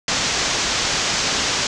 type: low-pass noise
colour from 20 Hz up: white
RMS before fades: -21 dBFS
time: 0.08-1.67 s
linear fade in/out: 2 ms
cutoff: 6900 Hz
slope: 48 dB/octave
effects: none